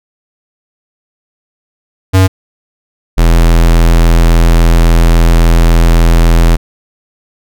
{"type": "tone pair in turn", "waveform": "square", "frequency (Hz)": [94.3, 41.81], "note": ["F#2", "E1"], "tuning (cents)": [33, 25], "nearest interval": "octave + major second", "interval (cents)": 1408, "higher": "first", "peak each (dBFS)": -4, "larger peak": "neither", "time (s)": [[2.13, 2.28], [3.17, 6.57]], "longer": "second", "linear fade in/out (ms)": 20, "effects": []}